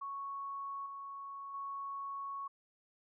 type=tone with level steps; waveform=sine; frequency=1108 Hz; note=C#6; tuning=1 cent flat; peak=-39 / -43 / -39 dBFS; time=0.01-2.48 s; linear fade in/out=10 ms; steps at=0.86 / 1.54 s; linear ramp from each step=2 ms; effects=none